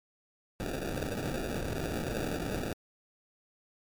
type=noise with sample-and-hold; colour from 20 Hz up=white; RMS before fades=-34 dBFS; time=0.6-2.73 s; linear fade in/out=0 ms; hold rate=1050 Hz; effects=MP3 96 kbps